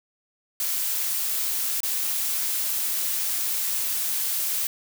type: noise with dropouts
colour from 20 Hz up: blue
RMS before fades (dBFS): -26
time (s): 0.6-4.67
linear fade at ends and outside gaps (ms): 1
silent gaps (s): 1.804-1.832
effects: none